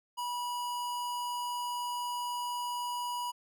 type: tone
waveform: square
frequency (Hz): 973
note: B5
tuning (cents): -26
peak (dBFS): -34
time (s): 0.17-3.32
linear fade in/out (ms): 20
effects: none